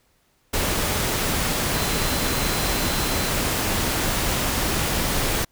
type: tone in noise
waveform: sine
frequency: 4067 Hz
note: C8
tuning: 50 cents flat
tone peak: -34 dBFS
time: 1.73-3.3 s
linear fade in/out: 10 ms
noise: pink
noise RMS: -23 dBFS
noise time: 0.53-5.45 s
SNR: -14 dB
effects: pink hiss -64 dBFS RMS until 5.51 s